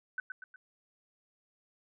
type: tone with echo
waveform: sine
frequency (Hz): 1513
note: F#6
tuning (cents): +38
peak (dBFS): -32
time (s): 0.18-0.2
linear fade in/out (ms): 2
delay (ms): 120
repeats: 3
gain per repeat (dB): -6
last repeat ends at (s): 0.56
effects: none